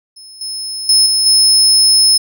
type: tone with level steps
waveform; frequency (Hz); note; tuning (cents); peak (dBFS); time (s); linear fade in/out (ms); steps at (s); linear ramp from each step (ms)
30% pulse; 5200; E8; -24; -30 / -17 / -3 / -7 / -3; 0.16-2.18; 10; 0.41 / 0.89 / 1.06 / 1.26; 2
effects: none